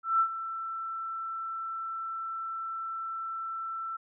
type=tone with ADSR envelope; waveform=sine; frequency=1335 Hz; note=E6; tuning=22 cents sharp; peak=-20 dBFS; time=0.03-3.97 s; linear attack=170 ms; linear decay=77 ms; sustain=-13 dB; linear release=11 ms; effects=none